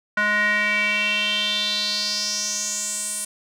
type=tone with band-pass filter sweep; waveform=square; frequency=209 Hz; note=G#3; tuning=11 cents sharp; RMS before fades=-23 dBFS; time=0.17-3.25 s; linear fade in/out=5 ms; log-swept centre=1600 to 9300 Hz; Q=5.2; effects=none